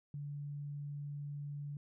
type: tone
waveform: sine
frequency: 144.5 Hz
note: D3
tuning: 28 cents flat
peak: -40 dBFS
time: 0.14-1.77 s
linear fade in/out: 2 ms
effects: none